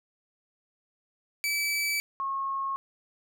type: tone pair in turn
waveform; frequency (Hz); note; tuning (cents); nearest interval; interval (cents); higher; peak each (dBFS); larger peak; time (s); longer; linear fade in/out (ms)
sawtooth / sine; 2304 / 1087.3; D7 / C#6; -34 / -34; octave + minor second; 1300; first; -23 / -28; first; 1.44-2 / 2.2-2.76; neither; 0
effects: none